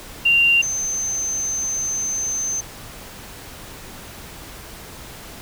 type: tone pair in turn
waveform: sine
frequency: 2775 / 6230 Hz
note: F7 / G8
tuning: -12 / -12 cents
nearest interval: octave + major second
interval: 1400 cents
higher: second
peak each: -12 / -21 dBFS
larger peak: first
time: 0.25-0.62 / 0.62-2.61 s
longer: second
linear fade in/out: 10 ms
effects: pink hiss -38 dBFS RMS until 5.41 s